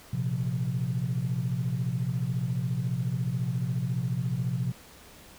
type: chord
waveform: sine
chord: Bb suspended second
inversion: none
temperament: equal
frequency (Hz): 116.54 / 130.81 / 174.61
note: Bb2 / C3 / F3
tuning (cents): 0 / 0 / 0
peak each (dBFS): -31 / -28 / -32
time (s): 0.13-4.72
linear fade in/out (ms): 5
effects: tanh soft clip ceiling -19 dBFS + pink hiss -51 dBFS RMS until 5.38 s